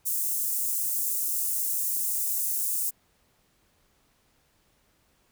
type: high-pass noise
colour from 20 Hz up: white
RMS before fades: -28 dBFS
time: 0.05-2.91 s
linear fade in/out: 20 ms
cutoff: 7500 Hz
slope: 24 dB/octave
effects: pink hiss -67 dBFS RMS until 5.31 s